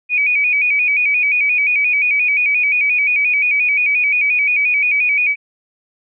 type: tone with vibrato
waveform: sine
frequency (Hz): 2373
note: D7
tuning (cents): +17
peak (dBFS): -12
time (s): 0.09-5.36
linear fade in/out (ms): 50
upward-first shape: square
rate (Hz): 5.7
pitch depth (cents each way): 67
effects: none